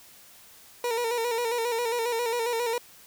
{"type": "tone with vibrato", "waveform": "30% pulse", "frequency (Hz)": 469.4, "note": "A#4", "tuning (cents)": 12, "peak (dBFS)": -23, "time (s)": [0.84, 2.78], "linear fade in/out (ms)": 2, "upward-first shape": "square", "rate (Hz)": 7.4, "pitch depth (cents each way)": 53, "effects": ["white hiss -52 dBFS RMS until 3.06 s"]}